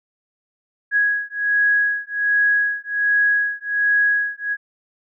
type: beating tone pair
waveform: sine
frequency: 1661.2 / 1662.5 Hz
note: G#6 / G#6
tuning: 0 / +1 cents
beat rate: 1.3 Hz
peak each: -19 dBFS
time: 0.91-4.57 s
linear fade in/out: 50 ms
effects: none